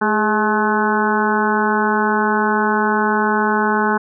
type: harmonic tone with a mistuned harmonic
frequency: 214.1 Hz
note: A3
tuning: 47 cents flat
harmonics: 1 / 2 / 3 / 4 / 5 / 6 / 7 / 8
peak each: -20 / -21 / -31 / -20 / -22 / -27 / -21 / -31 dBFS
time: 0.01-3.98 s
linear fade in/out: 10 ms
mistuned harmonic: 2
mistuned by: -45 cents
effects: none